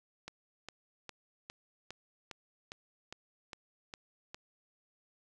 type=click train; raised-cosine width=0.2 ms; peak=-26 dBFS; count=11; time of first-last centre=0.28-4.345 s; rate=2.46 Hz; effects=none